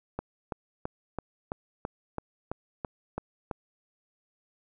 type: click train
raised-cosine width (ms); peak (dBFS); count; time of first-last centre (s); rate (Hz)
1; -18; 11; 0.19-3.512; 3.01
effects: none